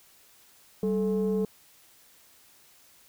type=tone pair together; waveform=sine; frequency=193.95 / 435.4 Hz; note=G3 / A4; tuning=-18 / -18 cents; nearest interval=octave + major second; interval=1400 cents; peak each=-25 / -25 dBFS; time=0.83-1.45 s; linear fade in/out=2 ms; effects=tanh soft clip ceiling -20 dBFS + white hiss -58 dBFS RMS until 3.08 s